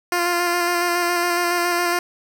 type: tone with vibrato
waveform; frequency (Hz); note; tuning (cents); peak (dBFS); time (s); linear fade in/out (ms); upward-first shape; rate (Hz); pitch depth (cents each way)
10% pulse; 349.2; F4; 0; -10; 0.12-1.99; 2; square; 7.2; 16
effects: none